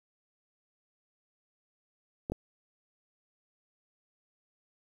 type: clicks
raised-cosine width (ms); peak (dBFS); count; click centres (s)
2; -20; 2; 2.299 / 2.32
effects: 9-bit